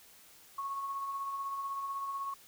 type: tone with tremolo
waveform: sine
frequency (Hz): 1102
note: C#6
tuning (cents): -11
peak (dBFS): -33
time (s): 0.58-2.34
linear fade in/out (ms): 5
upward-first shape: triangle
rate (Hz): 16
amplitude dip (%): 40
effects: white hiss -58 dBFS RMS until 2.47 s